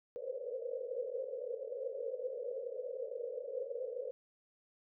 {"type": "band-pass noise", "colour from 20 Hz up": "pink", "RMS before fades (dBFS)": -41, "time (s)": [0.16, 4.11], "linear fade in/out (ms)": 0, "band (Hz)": [470, 540], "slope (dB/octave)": 96, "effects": []}